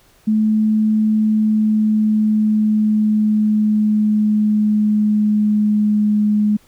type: tone with pitch glide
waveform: sine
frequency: 216 to 209.9 Hz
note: A3 to G#3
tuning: -32 to +19 cents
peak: -12 dBFS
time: 0.27-6.57 s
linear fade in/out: 10 ms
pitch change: -49 cents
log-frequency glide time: 1.1-6.21 s
effects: pink hiss -53 dBFS RMS until 6.67 s